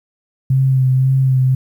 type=tone with vibrato; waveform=sine; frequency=131.5 Hz; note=C3; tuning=9 cents sharp; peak=-10 dBFS; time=0.5-1.55 s; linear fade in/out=5 ms; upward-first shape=sine; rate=1.9 Hz; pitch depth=26 cents each way; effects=8-bit

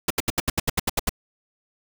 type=noise bursts; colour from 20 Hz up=pink; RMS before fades=-21 dBFS; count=11; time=0.08-1.094 s; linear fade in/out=5 ms; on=24 ms; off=75 ms; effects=none

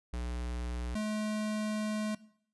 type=tone pair in turn; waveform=square; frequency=60.3 / 213.6 Hz; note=B1 / G#3; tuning=-41 / +49 cents; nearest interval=octave + minor seventh; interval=2190 cents; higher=second; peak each=-35 / -32 dBFS; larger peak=second; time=0.13-0.95 / 0.95-2.15 s; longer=second; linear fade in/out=5 ms; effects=noise-tail reverb RT60 0.6 s tail -19 dB re dry + resampled to 24000 Hz

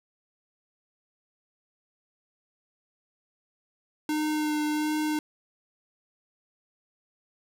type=tone with vibrato; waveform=square; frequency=303.7 Hz; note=D#4; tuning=42 cents flat; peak=-26 dBFS; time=4.09-5.19 s; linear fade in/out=2 ms; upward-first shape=sine; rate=1.4 Hz; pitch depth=14 cents each way; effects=none

